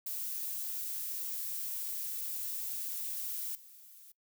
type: noise with level steps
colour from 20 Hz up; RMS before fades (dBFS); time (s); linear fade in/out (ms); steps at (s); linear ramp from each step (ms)
violet; -38 / -55; 0.06-4.12; 5; 3.55; 2
effects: noise-tail reverb RT60 0.1 s tail -22 dB re dry